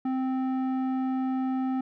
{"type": "tone with low-pass filter", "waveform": "square", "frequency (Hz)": 260.8, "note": "C4", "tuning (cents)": -5, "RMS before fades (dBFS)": -28, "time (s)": [0.05, 1.81], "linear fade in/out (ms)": 5, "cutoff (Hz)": 980, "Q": 0.8, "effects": []}